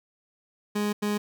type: tone bursts at uneven times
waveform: 30% pulse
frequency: 207.7 Hz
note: G#3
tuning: in tune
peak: -22 dBFS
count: 2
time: 0.75-0.93 / 1.02-1.18 s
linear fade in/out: 10 ms
effects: none